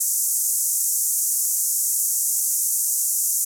pink band-pass noise, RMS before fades -22 dBFS, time 0-3.45 s, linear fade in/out 10 ms, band 6400 to 14000 Hz, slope 48 dB/octave, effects none

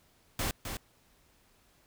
pink noise with echo, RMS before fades -32 dBFS, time 0.39-0.51 s, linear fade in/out 2 ms, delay 260 ms, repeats 1, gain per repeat -6 dB, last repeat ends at 0.77 s, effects pink hiss -66 dBFS RMS until 1.86 s

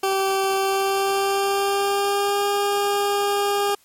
20% pulse tone with pitch glide, 387.3 to 404.7 Hz, G4 to G#4, -21 to -45 cents, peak -14 dBFS, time 0.03-3.75 s, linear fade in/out 5 ms, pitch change +76 cents, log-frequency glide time 0.55-2.46 s, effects white hiss -57 dBFS RMS until 3.84 s + MP3 64 kbps

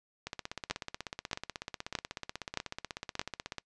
two click trains, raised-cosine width 0.2 ms, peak -13 / -20 dBFS, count 5 / 55, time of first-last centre 0.71-3.194 / 0.27-3.583 s, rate 1.61 / 16.3 Hz, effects noise-tail reverb RT60 0.1 s tail -24 dB re dry + resampled to 22050 Hz

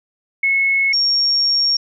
sine tone pair in turn, 2189 / 5541 Hz, C#7 / F8, -22 / -15 cents, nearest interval octave + major third, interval 1607 cents, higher second, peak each -13 dBFS, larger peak neither, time 0.43-0.93 / 0.93-1.77 s, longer second, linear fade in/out 5 ms, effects none

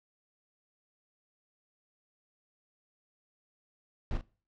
brown noise with echo, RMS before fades -32 dBFS, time 4.11-4.17 s, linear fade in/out 0 ms, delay 39 ms, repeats 1, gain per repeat -8 dB, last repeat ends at 4.209 s, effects noise-tail reverb RT60 0.4 s tail -22 dB re dry + low-pass 4000 Hz 12 dB/octave

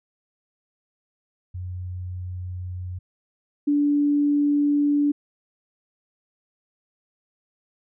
sine tone pair in turn, 90.6 / 290.2 Hz, F#2 / D4, -36 / -21 cents, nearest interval octave + minor sixth, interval 2015 cents, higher second, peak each -29 / -17 dBFS, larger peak second, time 1.54-2.99 / 3.67-5.12 s, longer neither, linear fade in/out 10 ms, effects none

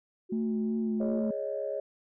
sine tone with pitch glide, 366.2 to 358.7 Hz, F#4 to F4, -18 to +46 cents, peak -35 dBFS, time 0.29-1.21 s, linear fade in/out 20 ms, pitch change -36 cents, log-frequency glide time 0.76-0.9 s
sine tone with vibrato, 220.2 Hz, A3, 2 cents sharp, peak -27 dBFS, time 0.32-1.31 s, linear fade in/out 5 ms, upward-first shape sine, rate 2.7 Hz, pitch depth 25 cents each way
sine chord, Ab suspended fourth, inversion none, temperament equal, 415.3 / 554.4 / 622.3 Hz, Ab4 / Db5 / Eb5, 0 / 0 / 0 cents, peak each -37 / -33 / -35 dBFS, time 1-1.8 s, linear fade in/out 5 ms
effects tanh soft clip ceiling -20 dBFS

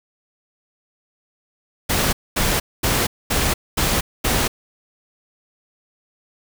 pink noise bursts, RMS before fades -19 dBFS, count 6, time 1.89-4.48 s, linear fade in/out 10 ms, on 240 ms, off 230 ms, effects none

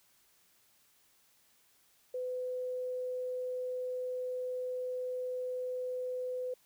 sine tone, 504 Hz, B4, 35 cents sharp, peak -34 dBFS, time 2.14-6.54 s, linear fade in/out 5 ms, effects white hiss -68 dBFS RMS until 6.65 s

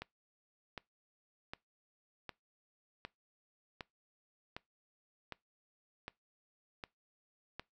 click train, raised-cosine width 0.3 ms, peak -26 dBFS, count 11, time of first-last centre 0.02-7.596 s, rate 1.32 Hz, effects noise-tail reverb RT60 0.2 s tail -23 dB re dry

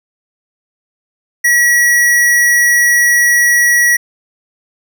square tone, 1925 Hz, B6, 45 cents flat, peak -8 dBFS, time 1.44-3.97 s, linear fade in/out 10 ms, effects none

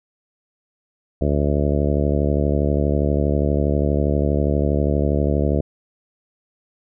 harmonic tone, 72.4 Hz, D2, 24 cents flat, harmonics 1 / 2 / 3 / 4 / 5 / 6 / 7 / 8 / 9, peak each -20 / -23 / -25 / -26 / -27 / -28 / -28 / -29 / -30 dBFS, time 1.21-5.61 s, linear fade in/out 5 ms, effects none

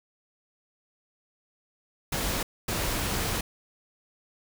pink noise bursts at uneven times, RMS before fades -29 dBFS, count 2, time 2.12-2.43 / 2.68-3.41 s, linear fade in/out 5 ms, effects none

